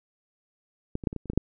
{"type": "clicks", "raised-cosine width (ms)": 3, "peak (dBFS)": [-16, -24, -10, -22, -20, -30, -16, -29, -8], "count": 9, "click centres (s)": [0.954, 1.038, 1.072, 1.129, 1.163, 1.257, 1.3, 1.334, 1.376], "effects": []}